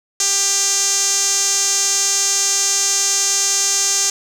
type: tone with band-pass filter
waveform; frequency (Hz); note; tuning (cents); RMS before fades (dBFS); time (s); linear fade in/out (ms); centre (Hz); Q
sawtooth; 395.6; G4; +16; -17; 0.2-4.1; 2; 6500; 5.1
effects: 7-bit